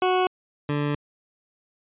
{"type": "tone pair in turn", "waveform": "20% pulse", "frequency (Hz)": [368.4, 146.2], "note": ["F#4", "D3"], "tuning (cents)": [-7, -7], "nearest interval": "octave + major third", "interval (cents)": 1600, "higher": "first", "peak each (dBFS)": [-14, -18], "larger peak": "first", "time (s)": [[0.02, 0.27], [0.69, 0.95]], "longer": "second", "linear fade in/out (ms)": 2, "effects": ["resampled to 8000 Hz"]}